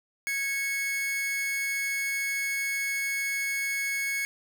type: tone pair together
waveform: 45% pulse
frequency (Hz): 1654.1 / 2201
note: G#6 / C#7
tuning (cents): -7 / -13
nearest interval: perfect fourth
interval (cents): 494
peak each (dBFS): -36 / -28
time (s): 0.27-4.25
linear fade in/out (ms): 0
effects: none